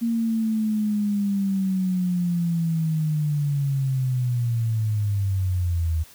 sine linear sweep, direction down, 233.1 to 78.2 Hz, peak -20 dBFS, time 0.01-6.04 s, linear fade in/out 20 ms, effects white hiss -49 dBFS RMS until 6.14 s

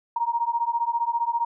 sine beating tone pair, 930 / 945 Hz, A#5 / A#5, -4 / +23 cents, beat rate 15 Hz, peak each -25 dBFS, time 0.16-1.45 s, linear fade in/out 5 ms, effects none

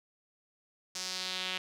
sawtooth tone with band-pass filter sweep, 185 Hz, F#3, in tune, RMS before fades -37 dBFS, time 0.95-1.58 s, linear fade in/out 5 ms, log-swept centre 5800 to 3000 Hz, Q 2.4, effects none

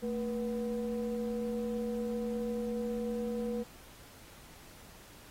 triangle ring-modulated tone, 130.8 Hz, C3, in tune, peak -27 dBFS, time 0.02-3.64 s, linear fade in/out 20 ms, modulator 353 Hz, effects pink hiss -55 dBFS RMS until 5.3 s + AAC 48 kbps

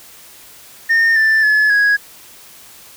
sine tone with pitch steps, 1826 / 1768.9 / 1713.6 / 1660 Hz, A#6 / A6 / A6 / G#6, -36 / +9 / -46 / -1 cents, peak -7 dBFS, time 0.89-1.97 s, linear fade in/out 20 ms, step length 270 ms, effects tanh soft clip ceiling -9 dBFS + white hiss -41 dBFS RMS until 2.96 s

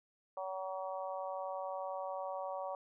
harmonic tone, 188.8 Hz, F#3, 35 cents sharp, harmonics 3 / 4 / 5 / 6, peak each -41 / -43 / -45 / -47 dBFS, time 0.37-2.75 s, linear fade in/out 2 ms, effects none

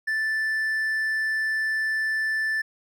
triangle tone, 1760 Hz, A6, in tune, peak -21 dBFS, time 0.07-2.62 s, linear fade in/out 10 ms, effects none

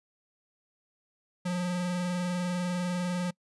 square tone with vibrato, 178.4 Hz, F3, 37 cents sharp, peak -29 dBFS, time 1.45-3.31 s, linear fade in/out 10 ms, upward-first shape square, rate 20 Hz, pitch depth 29 cents each way, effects noise-tail reverb RT60 0.1 s tail -25 dB re dry + resampled to 24000 Hz

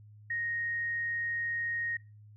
sine tone, 1867 Hz, A#6, 2 cents sharp, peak -31 dBFS, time 0.3-1.97 s, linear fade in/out 5 ms, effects noise-tail reverb RT60 0.3 s tail -21 dB re dry + added 105 Hz sine -51 dBFS peak until 2.36 s

